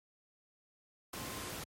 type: tone in noise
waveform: sine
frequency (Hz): 1052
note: C6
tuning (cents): +9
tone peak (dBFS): -51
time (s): 1.17-1.51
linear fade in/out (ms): 5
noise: pink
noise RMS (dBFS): -42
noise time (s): 1.13-1.64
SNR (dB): -12
effects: high-pass 80 Hz 12 dB/octave + MP3 64 kbps